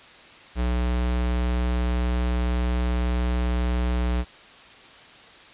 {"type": "tone", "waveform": "square", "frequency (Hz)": 60.9, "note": "B1", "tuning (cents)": -24, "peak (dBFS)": -22, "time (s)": [0.55, 4.25], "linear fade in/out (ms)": 50, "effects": ["white hiss -47 dBFS RMS until 5.53 s", "resampled to 8000 Hz"]}